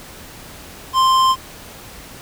sine tone with tanh clipping, 1046.5 Hz, C6, in tune, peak -13 dBFS, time 0.93-1.36 s, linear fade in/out 50 ms, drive 15 dB, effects pink hiss -38 dBFS RMS until 2.21 s

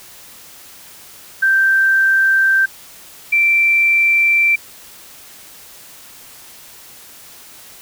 sine tone pair in turn, 1566 / 2346 Hz, G6 / D7, -2 / -2 cents, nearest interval perfect fifth, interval 700 cents, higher second, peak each -10 dBFS, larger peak neither, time 1.42-2.66 / 3.32-4.56 s, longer neither, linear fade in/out 10 ms, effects white hiss -40 dBFS RMS until 7.81 s

